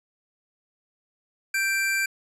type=tone pair together; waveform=square; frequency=1569.9 / 2349 Hz; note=G6 / D7; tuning=+2 / 0 cents; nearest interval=perfect fifth; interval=698 cents; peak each=-26 dBFS; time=1.54-2.06 s; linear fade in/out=5 ms; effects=resampled to 32000 Hz + 10-bit